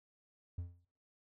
triangle tone with exponential decay, 87.31 Hz, F2, in tune, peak -33 dBFS, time 0.58-0.85 s, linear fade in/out 5 ms, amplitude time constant 58 ms, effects noise-tail reverb RT60 0.5 s tail -22 dB re dry + tanh soft clip ceiling -29 dBFS

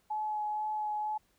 sine tone with vibrato, 850 Hz, G#5, 40 cents sharp, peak -31 dBFS, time 0.1-1.18 s, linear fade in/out 10 ms, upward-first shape sine, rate 2.1 Hz, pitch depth 13 cents each way, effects pink hiss -71 dBFS RMS until 1.38 s

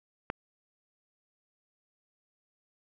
click, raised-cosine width 0.5 ms, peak -16 dBFS, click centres 0.301 s, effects none

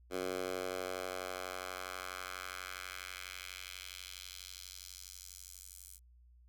10% pulse tone with high-pass filter sweep, 92.2 Hz, F#2, 6 cents flat, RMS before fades -44 dBFS, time 0.1-6 s, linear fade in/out 50 ms, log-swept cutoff 360 to 8900 Hz, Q 1.3, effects added 60 Hz sine -59 dBFS peak until 6.48 s

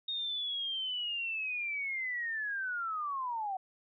sine linear sweep, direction down, 3721 to 740 Hz, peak -33 dBFS, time 0.08-3.57 s, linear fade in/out 5 ms, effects none

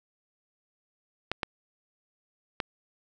clicks, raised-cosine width 0.3 ms, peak -12 dBFS, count 3, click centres 1.316 / 1.432 / 2.602 s, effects none

